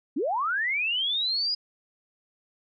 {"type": "linear sweep", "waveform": "sine", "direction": "up", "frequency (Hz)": [233.1, 4978], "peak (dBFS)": -24, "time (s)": [0.16, 1.55], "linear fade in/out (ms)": 10, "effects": []}